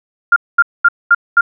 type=tone bursts; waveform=sine; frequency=1400 Hz; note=F6; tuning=4 cents sharp; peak=-4 dBFS; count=5; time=0.32-1.41 s; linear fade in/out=5 ms; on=42 ms; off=220 ms; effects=none